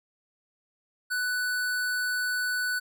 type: tone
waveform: square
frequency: 1490 Hz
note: F#6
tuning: 12 cents sharp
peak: -27 dBFS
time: 1.1-2.8 s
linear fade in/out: 20 ms
effects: none